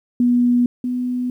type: tone pair in turn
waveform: sine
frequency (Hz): 243.6 / 248.6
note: B3 / B3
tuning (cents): -24 / +12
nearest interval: unison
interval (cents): 36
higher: second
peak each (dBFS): -12 / -19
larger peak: first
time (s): 0.2-0.66 / 0.84-1.3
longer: neither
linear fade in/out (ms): 2
effects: 9-bit